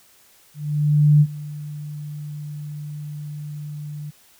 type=tone with ADSR envelope; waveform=sine; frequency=148.6 Hz; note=D3; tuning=21 cents sharp; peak=-9 dBFS; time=0.54-4.11 s; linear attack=670 ms; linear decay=55 ms; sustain=-20 dB; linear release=16 ms; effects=white hiss -54 dBFS RMS until 4.39 s